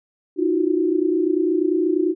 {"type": "tone cluster", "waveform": "sine", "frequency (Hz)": [310.4, 342.1, 370.7], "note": ["D#4", "F4", "F#4"], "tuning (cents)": [-4, -36, 3], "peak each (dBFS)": -21, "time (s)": [0.36, 2.15], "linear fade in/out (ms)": 50, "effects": []}